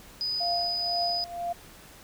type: tone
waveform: sine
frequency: 4978 Hz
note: D#8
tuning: in tune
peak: -27 dBFS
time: 0.21-1.24 s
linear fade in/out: 0 ms
type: tone with tremolo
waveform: sine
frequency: 694 Hz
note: F5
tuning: 11 cents flat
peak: -26 dBFS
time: 0.4-1.53 s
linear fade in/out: 10 ms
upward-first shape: triangle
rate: 2 Hz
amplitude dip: 85%
effects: pink hiss -50 dBFS RMS until 2.03 s